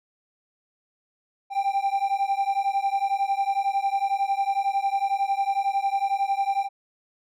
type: beating tone pair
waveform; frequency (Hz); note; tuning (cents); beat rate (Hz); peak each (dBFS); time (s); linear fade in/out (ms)
triangle; 784 / 795; G5 / G5; 0 / +24; 11; -23; 1.5-6.69; 50
effects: none